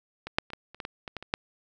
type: clicks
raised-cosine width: 0.3 ms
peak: -20 / -6 / -29 / -18 / -30 / -20 / -18 / -21 / -19 / -25 / -9 dBFS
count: 11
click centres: 0.27 / 0.385 / 0.503 / 0.534 / 0.746 / 0.802 / 0.851 / 1.078 / 1.167 / 1.226 / 1.339 s
effects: none